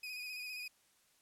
30% pulse tone with vibrato, 2489 Hz, D#7, in tune, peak -39 dBFS, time 0.03-0.68 s, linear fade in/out 5 ms, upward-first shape square, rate 15 Hz, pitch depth 28 cents each way, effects white hiss -71 dBFS RMS until 1.21 s + low-pass 12000 Hz 12 dB/octave

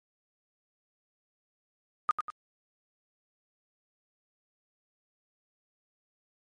sine tone with echo, 1235 Hz, D#6, 13 cents flat, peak -20 dBFS, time 2.09-2.11 s, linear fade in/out 0 ms, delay 96 ms, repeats 2, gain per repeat -7 dB, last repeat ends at 2.302 s, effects MP3 48 kbps

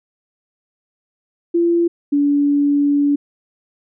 sine tone pair in turn, 341.2 / 286.9 Hz, F4 / D4, -40 / -40 cents, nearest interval minor third, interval 300 cents, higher first, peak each -12 dBFS, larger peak neither, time 1.54-1.88 / 2.12-3.16 s, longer second, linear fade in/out 10 ms, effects none

